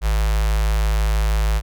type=tone with notch filter; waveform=square; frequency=53.1 Hz; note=G#1; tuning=39 cents sharp; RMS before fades=-18 dBFS; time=0.01-1.62 s; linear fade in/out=50 ms; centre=260 Hz; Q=0.5; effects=none